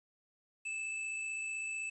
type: tone with amplitude modulation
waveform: square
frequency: 2627 Hz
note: E7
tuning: 7 cents flat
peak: -36 dBFS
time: 0.65-1.9 s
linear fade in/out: 10 ms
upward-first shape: sine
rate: 55.8 Hz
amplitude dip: 30%
effects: resampled to 22050 Hz + 11-bit